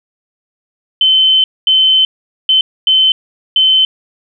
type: tone bursts at uneven times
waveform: sine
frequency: 3067 Hz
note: G7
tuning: 38 cents flat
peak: -6 dBFS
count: 5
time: 1.01-1.44 / 1.67-2.05 / 2.49-2.61 / 2.87-3.12 / 3.56-3.85 s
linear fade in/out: 2 ms
effects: none